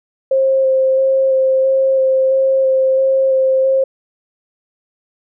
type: tone with vibrato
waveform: sine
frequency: 530 Hz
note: C5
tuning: 22 cents sharp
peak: -10 dBFS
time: 0.31-3.84 s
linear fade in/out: 5 ms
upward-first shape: square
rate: 1.5 Hz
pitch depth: 10 cents each way
effects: none